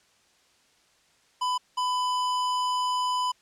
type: tone pair in turn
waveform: square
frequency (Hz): 1000 / 1000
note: B5 / B5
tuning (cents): +21 / +21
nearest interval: unison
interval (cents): 0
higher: neither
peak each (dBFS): -25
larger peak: neither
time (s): 1.41-1.58 / 1.77-3.32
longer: second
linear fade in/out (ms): 10
effects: white hiss -63 dBFS RMS until 3.41 s + low-pass 7000 Hz 12 dB/octave